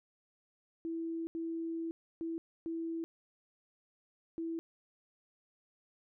sine tone bursts at uneven times, 329.5 Hz, E4, 1 cent flat, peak -35 dBFS, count 5, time 0.85-1.27 / 1.35-1.91 / 2.21-2.38 / 2.66-3.04 / 4.38-4.59 s, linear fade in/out 0 ms, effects none

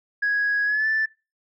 sine tone with pitch glide, 1661.2 to 1760 Hz, G#6 to A6, 0 to 0 cents, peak -18 dBFS, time 0.22-1.06 s, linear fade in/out 10 ms, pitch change +100 cents, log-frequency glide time 0.65-0.87 s, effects noise-tail reverb RT60 0.3 s tail -24 dB re dry + tanh soft clip ceiling -16 dBFS

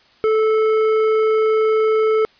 sine tone with hard clipping, 436.9 Hz, A4, 12 cents flat, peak -15 dBFS, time 0.24-2.25 s, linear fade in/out 0 ms, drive 9 dB, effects white hiss -53 dBFS RMS until 2.39 s + resampled to 11025 Hz

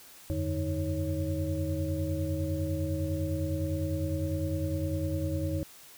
sine tone cluster, 86.1 / 96 / 147.8 / 315.6 / 552 Hz, F2 / G2 / D3 / D#4 / C#5, -24 / -36 / +11 / +25 / -7 cents, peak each -32 / -37 / -36 / -34 / -37 dBFS, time 0.3-5.63 s, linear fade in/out 0 ms, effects white hiss -52 dBFS RMS until 5.97 s

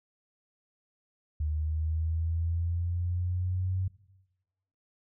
sine linear sweep, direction up, 75.6 to 94.1 Hz, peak -27 dBFS, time 1.4-3.88 s, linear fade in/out 5 ms, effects noise-tail reverb RT60 1.0 s tail -19 dB re dry

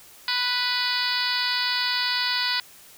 harmonic tone, 493.9 Hz, B4, in tune, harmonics 2 / 3 / 4 / 5 / 6 / 7 / 8 / 9 / 10, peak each -32 / -30 / -31 / -34 / -34 / -33 / -30 / -28 / -31 dBFS, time 0.28-2.6 s, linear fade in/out 2 ms, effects white hiss -49 dBFS RMS until 2.97 s

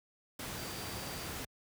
sine tone in noise, 4699 Hz, D8, in tune, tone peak -51 dBFS, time 0.57-1.28 s, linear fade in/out 5 ms, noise pink, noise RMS -41 dBFS, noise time 0.39-1.45 s, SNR -13 dB, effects high-pass 60 Hz 12 dB/octave

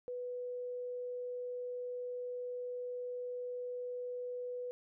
sine tone, 493.9 Hz, B4, in tune, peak -38 dBFS, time 0.08-4.71 s, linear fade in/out 0 ms, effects none

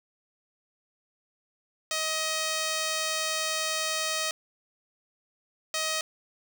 5% pulse tone bursts at uneven times, 630 Hz, D#5, 21 cents sharp, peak -16 dBFS, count 2, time 1.91-4.31 / 5.74-6.01 s, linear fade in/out 2 ms, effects none

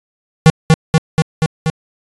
square tone with echo, 159.4 Hz, D#3, 42 cents sharp, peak -3 dBFS, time 0.46-0.5 s, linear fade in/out 0 ms, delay 240 ms, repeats 5, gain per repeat -2 dB, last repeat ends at 1.7 s, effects resampled to 22050 Hz

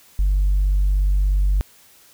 sine tone, 48.42 Hz, G1, 21 cents flat, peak -13 dBFS, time 0.19-1.61 s, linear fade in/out 0 ms, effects tanh soft clip ceiling -12 dBFS + white hiss -51 dBFS RMS until 2.13 s

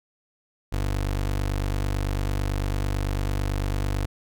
25% pulse tone, 49 Hz, G1, in tune, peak -20 dBFS, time 0.72-4.06 s, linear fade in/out 10 ms, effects none

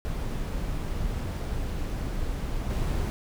brown noise with level steps, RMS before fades -30 / -27 dBFS, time 0.05-3.1 s, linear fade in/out 0 ms, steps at 2.69 s, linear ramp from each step 20 ms, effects none

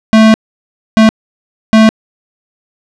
square tone bursts at uneven times, 220 Hz, A3, in tune, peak -3 dBFS, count 3, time 0.13-0.34 / 0.97-1.09 / 1.73-1.89 s, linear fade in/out 0 ms, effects low-pass 5000 Hz 12 dB/octave

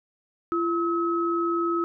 sine tone pair together, 340.3 / 1284.8 Hz, F4 / E6, -45 / -45 cents, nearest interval octave + major seventh, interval 2300 cents, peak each -24 / -26 dBFS, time 0.52-1.84 s, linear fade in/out 0 ms, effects none

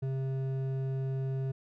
triangle tone with hard clipping, 133.5 Hz, C3, 35 cents sharp, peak -32 dBFS, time 0.02-1.52 s, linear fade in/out 10 ms, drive 12 dB, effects none

